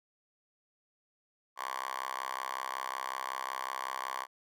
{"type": "tone with high-pass filter", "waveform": "5% pulse", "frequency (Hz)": 65.41, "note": "C2", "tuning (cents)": 0, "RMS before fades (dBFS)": -38, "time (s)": [1.56, 4.27], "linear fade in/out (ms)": 50, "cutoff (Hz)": 1100, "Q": 8.9, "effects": []}